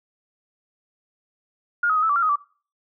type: tone with pitch steps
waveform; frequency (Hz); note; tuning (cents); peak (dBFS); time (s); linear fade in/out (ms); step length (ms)
sine; 1421 / 1268 / 1249 / 1312 / 1158 / 1377 / 1257 / 1160; F6 / D#6 / D#6 / E6 / D6 / F6 / D#6 / D6; +30 / +32 / +6 / -9 / -25 / -25 / +17 / -22; -17; 1.83-2.358; 5; 66
effects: noise-tail reverb RT60 0.4 s tail -21 dB re dry